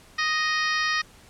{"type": "harmonic tone", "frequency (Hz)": 622.3, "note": "D#5", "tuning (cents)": 0, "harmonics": [2, 3, 4, 5, 6, 7, 8, 9], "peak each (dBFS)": [-28, -25, -32, -37, -36, -35, -34, -36], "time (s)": [0.18, 1.02], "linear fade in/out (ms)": 10, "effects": ["pink hiss -52 dBFS RMS until 1.29 s", "low-pass 11000 Hz 12 dB/octave"]}